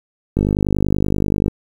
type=click train; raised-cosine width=3 ms; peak=-4 dBFS; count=57; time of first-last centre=0.37-1.481 s; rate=50.4 Hz; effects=7-bit